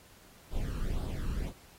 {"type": "noise with flanger", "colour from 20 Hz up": "brown", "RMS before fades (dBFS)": -33, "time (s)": [0.5, 1.53], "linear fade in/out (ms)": 50, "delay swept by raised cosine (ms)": [0.22, 0.73], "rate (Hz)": 1.9, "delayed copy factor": 0.85, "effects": ["pink hiss -58 dBFS RMS until 1.78 s", "AAC 48 kbps"]}